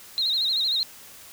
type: tone with vibrato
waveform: sine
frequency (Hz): 3951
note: B7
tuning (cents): 0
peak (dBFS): -21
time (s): 0.18-0.83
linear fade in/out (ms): 0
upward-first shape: sine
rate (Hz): 13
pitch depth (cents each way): 120
effects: white hiss -46 dBFS RMS until 1.32 s